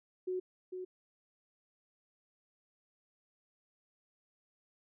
sine tone with echo, 368.3 Hz, F#4, 8 cents flat, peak -33 dBFS, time 0.27-0.4 s, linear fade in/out 10 ms, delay 450 ms, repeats 1, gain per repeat -6 dB, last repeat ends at 0.85 s, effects none

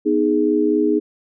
sine chord, G# minor, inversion first, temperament equal, 246.9 / 311.1 / 415.3 Hz, B3 / D#4 / G#4, 0 / 0 / 0 cents, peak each -22 / -17 / -18 dBFS, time 0.05-1 s, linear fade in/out 20 ms, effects none

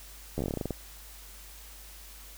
slowing click train, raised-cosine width 2 ms, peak -18 dBFS, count 13, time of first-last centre 0.38-0.707 s, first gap 12 ms, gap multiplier 1.14, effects added 50 Hz sine -49 dBFS peak until 2.37 s + white hiss -50 dBFS RMS until 2.37 s

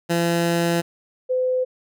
15% pulse / sine tone pair in turn, 170 / 509.4 Hz, F3 / C5, -46 / -46 cents, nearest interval octave + perfect fifth, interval 1900 cents, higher second, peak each -12 / -18 dBFS, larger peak first, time 0.09-0.82 / 1.29-1.65 s, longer first, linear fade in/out 20 ms, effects none

